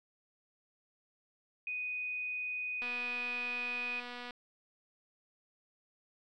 sine tone, 2489 Hz, D#7, in tune, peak -35 dBFS, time 1.67-4 s, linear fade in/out 2 ms
click train, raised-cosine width 0.3 ms, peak -29 dBFS, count 364, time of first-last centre 2.82-4.308 s, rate 244 Hz
effects none

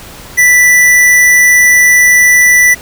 square tone, 1975.5 Hz, B6, in tune, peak -4 dBFS, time 0.37-2.75 s, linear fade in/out 20 ms, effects pink hiss -31 dBFS RMS until 2.81 s

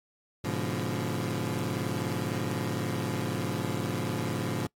20% pulse chord, G# diminished seventh, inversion none, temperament equal with one note detuned, 103.83 / 123.47 / 143.73 / 174.61 Hz, G#2 / B2 / D3 / F3, 0 / 0 / -37 / 0 cents, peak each -30 dBFS, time 0.44-4.67 s, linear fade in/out 5 ms, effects noise-tail reverb RT60 0.1 s tail -23 dB re dry + AAC 64 kbps

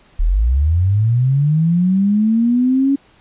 sine linear sweep, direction up, 34.91 to 279.7 Hz, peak -11 dBFS, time 0.19-2.96 s, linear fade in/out 10 ms, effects pink hiss -51 dBFS RMS until 3.2 s + resampled to 8000 Hz

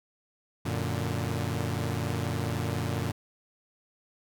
sawtooth chord, Gb augmented, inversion none, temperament equal, 92.5 / 116.54 / 146.83 Hz, Gb2 / Bb2 / D3, 0 / 0 / 0 cents, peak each -29 / -28 / -30 dBFS, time 0.65-3.12 s, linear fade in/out 10 ms, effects none

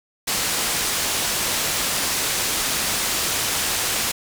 white low-pass noise, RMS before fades -23 dBFS, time 0.27-4.12 s, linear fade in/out 10 ms, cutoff 9600 Hz, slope 12 dB/octave, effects none

